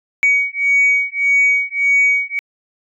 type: beating tone pair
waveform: sine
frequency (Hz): 2250 / 2251.7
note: C#7 / C#7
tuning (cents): +25 / +27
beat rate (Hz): 1.7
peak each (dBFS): -14 / -14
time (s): 0.23-2.39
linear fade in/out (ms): 0
effects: tanh soft clip ceiling -6 dBFS